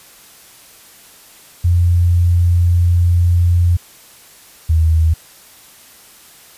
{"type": "tone pair in turn", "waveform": "sine", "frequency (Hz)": [87, 80.33], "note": ["F2", "E2"], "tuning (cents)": [-6, -44], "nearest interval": "minor second", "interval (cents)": 138, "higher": "first", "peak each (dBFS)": -9, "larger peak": "neither", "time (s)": [[1.64, 3.77], [4.69, 5.14]], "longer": "first", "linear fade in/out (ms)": 10, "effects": ["white hiss -43 dBFS RMS until 6.57 s", "resampled to 32000 Hz"]}